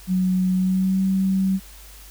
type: tone with pitch glide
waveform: sine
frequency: 185 to 191.08 Hz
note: F#3 to G3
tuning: 0 to -44 cents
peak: -17 dBFS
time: 0.07-1.6 s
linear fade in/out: 50 ms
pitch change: +56 cents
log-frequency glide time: 0.54-1.03 s
effects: added 50 Hz sine -43 dBFS peak until 2.1 s + white hiss -46 dBFS RMS until 2.1 s